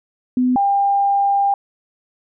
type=tone pair in turn; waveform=sine; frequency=251.5 / 798.5 Hz; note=B3 / G5; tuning=+32 / +32 cents; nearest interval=octave + minor sixth; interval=2000 cents; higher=second; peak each=-13 dBFS; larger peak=neither; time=0.37-0.56 / 0.56-1.54 s; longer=second; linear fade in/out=2 ms; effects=none